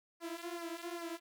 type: tone with flanger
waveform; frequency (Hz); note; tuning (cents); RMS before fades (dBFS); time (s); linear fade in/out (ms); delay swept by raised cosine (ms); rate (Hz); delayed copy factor
sawtooth; 339.8; F4; -47; -43; 0.2-1.2; 50; 0.27 to 6.07; 2.5; -0.8
effects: none